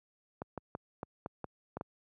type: clicks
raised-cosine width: 1 ms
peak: -24 dBFS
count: 8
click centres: 0.419 / 0.577 / 0.751 / 1.031 / 1.261 / 1.443 / 1.77 / 1.811 s
effects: high-pass 80 Hz 12 dB/octave